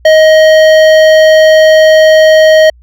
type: tone with hard clipping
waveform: sine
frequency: 628 Hz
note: D#5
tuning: 16 cents sharp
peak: -3 dBFS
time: 0.05-2.7 s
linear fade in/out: 5 ms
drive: 13 dB
effects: added 60 Hz sine -37 dBFS peak until 2.82 s